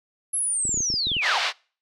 sine linear sweep, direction down, 11175 to 659.3 Hz, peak -22 dBFS, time 0.33-1.39 s, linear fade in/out 10 ms
clicks, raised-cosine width 3 ms, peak -22 dBFS, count 10, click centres 0.653 / 0.693 / 0.743 / 0.775 / 0.805 / 0.902 / 0.94 / 1.07 / 1.117 / 1.167 s
white band-pass noise, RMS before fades -25 dBFS, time 1.21-1.53 s, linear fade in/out 50 ms, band 610 to 4200 Hz, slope 24 dB/octave
effects noise-tail reverb RT60 0.4 s tail -25 dB re dry

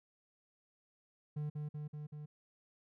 triangle tone with echo, 149.8 Hz, D3, 35 cents sharp, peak -34 dBFS, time 1.36-1.5 s, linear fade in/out 10 ms, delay 190 ms, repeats 4, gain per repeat -2 dB, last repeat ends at 2.26 s, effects none

